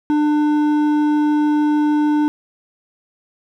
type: tone with hard clipping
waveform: sine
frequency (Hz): 298.9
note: D4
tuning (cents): +31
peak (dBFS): -15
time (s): 0.1-2.28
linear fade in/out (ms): 0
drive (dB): 8
effects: none